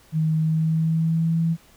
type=tone with pitch glide; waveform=sine; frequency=157.8 to 164.88 Hz; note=D#3 to E3; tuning=+25 to +1 cents; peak=-18 dBFS; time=0.12-1.57 s; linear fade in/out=50 ms; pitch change=+76 cents; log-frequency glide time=0.37-1.4 s; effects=pink hiss -54 dBFS RMS until 1.76 s